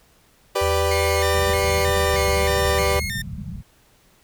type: chord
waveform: 30% pulse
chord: G major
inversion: none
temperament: equal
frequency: 392 / 493.9 / 587.3 Hz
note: G4 / B4 / D5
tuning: 0 / 0 / 0 cents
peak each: -21 dBFS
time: 0.55-3 s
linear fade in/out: 10 ms
type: tone with pitch glide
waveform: sine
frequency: 81 to 74.71 Hz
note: E2 to D2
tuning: -30 to +30 cents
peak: -23 dBFS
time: 0.61-3.06 s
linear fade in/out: 10 ms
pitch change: -140 cents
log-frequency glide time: 1.95-2.15 s
type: tone with vibrato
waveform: sawtooth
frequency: 1975.5 Hz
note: B6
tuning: in tune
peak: -23 dBFS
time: 0.91-3.22 s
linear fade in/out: 5 ms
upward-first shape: square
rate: 1.6 Hz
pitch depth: 150 cents each way
type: low-pass noise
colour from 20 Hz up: white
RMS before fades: -32 dBFS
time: 1.32-3.63 s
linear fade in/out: 50 ms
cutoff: 210 Hz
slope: 96 dB/octave
effects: pink hiss -57 dBFS RMS until 4.23 s